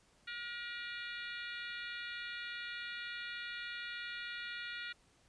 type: harmonic tone with a mistuned harmonic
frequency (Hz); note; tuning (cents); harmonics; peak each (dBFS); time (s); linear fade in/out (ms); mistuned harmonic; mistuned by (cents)
476.6; A#4; +38; 3 / 4 / 5 / 6 / 7 / 8 / 9; -45 / -47 / -49 / -51 / -52 / -53 / -54; 0.27-4.93; 10; 7; +56
effects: pink hiss -69 dBFS RMS until 5.28 s + resampled to 22050 Hz